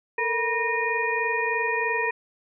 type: tone cluster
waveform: sine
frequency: 447.6 / 470.7 / 963 / 1849 / 2446 Hz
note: A4 / A#4 / B5 / A#6 / D#7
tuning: +30 / +17 / -44 / -15 / -30 cents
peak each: -30 / -33 / -28 / -27 / -29 dBFS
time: 0.18-2.11 s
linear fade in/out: 5 ms
effects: none